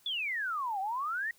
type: exponential two-way sweep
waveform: sine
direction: down then up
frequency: 3520 to 748 to 1914 Hz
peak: -31 dBFS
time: 0.06-1.31 s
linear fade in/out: 2 ms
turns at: 0.8 s
effects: white hiss -64 dBFS RMS until 1.38 s